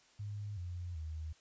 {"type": "tone with pitch steps", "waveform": "sine", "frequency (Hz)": [103.2, 88.2, 78.8], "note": ["G#2", "F2", "D#2"], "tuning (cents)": [-10, 18, 23], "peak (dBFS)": -39, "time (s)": [0.19, 1.33], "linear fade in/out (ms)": 10, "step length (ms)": 380, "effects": ["white hiss -66 dBFS RMS until 1.4 s", "resampled to 16000 Hz"]}